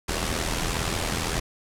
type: noise with amplitude modulation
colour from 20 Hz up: pink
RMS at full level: -24 dBFS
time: 0.08-1.4 s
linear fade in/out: 10 ms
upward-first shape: sine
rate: 81.7 Hz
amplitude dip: 65%
effects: low-pass 10000 Hz 12 dB/octave